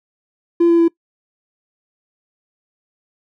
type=tone with pitch steps; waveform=triangle; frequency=341 / 337.9 / 334.8 Hz; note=F4 / E4 / E4; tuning=-41 / +43 / +27 cents; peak=-6 dBFS; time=0.6-0.882 s; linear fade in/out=10 ms; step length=94 ms; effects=noise-tail reverb RT60 0.1 s tail -24 dB re dry + tanh soft clip ceiling -5 dBFS